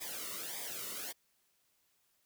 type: noise with flanger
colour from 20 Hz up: white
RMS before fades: -42 dBFS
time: 0-1.13 s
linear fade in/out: 20 ms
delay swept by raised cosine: 0.7 to 1.25 ms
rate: 1.7 Hz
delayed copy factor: -0.75
effects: white hiss -75 dBFS RMS until 2.25 s